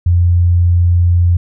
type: tone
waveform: sine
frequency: 87.31 Hz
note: F2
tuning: in tune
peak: -7 dBFS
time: 0.06-1.37 s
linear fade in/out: 5 ms
effects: none